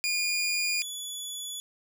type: tone pair in turn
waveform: 20% pulse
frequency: 2428 / 3420 Hz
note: D#7 / A7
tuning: -43 / -50 cents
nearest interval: tritone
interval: 593 cents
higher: second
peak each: -21 / -29 dBFS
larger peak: first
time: 0.04-0.82 / 0.82-1.6 s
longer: neither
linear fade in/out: 0 ms
effects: none